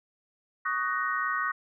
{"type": "chord", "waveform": "sine", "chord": "D# minor seventh", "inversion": "third", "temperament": "just", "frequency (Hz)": [1120.1, 1244.5, 1493.4, 1866.8], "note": ["C#6", "D#6", "F#6", "A#6"], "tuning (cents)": [18, 0, 16, 2], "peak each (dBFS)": -32, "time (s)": [0.65, 1.52], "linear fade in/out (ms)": 10, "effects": []}